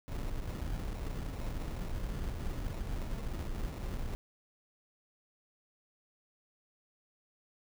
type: noise with sample-and-hold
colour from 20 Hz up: brown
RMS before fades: -37 dBFS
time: 0.08-4.15 s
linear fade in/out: 0 ms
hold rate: 1575 Hz
effects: none